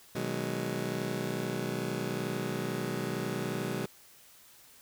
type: chord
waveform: 20% pulse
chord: G# minor seventh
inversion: first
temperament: just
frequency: 124.59 / 155.74 / 186.89 / 207.7 Hz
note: B2 / D#3 / F#3 / G#3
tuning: +16 / +2 / +18 / 0 cents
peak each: -33 dBFS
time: 0.15-3.86 s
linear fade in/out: 5 ms
effects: white hiss -57 dBFS RMS until 4.81 s